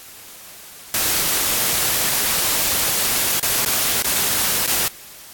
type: noise with dropouts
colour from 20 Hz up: white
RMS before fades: -19 dBFS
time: 0.94-4.88 s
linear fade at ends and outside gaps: 1 ms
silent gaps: 3.397-3.428 / 3.649-3.66 / 4.023-4.045 / 4.662-4.675 s
effects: white hiss -40 dBFS RMS until 5.33 s + AAC 64 kbps